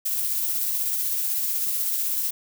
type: noise with tremolo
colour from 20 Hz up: violet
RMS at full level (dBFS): -24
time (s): 0.05-2.31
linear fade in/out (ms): 10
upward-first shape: triangle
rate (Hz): 16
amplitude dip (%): 30
effects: none